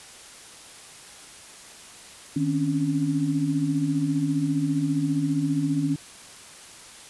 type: tone cluster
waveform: sine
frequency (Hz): 154.4 / 266.2 / 281.1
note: D#3 / C4 / C#4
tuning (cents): -13 / +30 / +24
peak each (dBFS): -26 / -29 / -24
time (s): 2.36-5.96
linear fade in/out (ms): 5
effects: white hiss -45 dBFS RMS until 7.09 s + resampled to 24000 Hz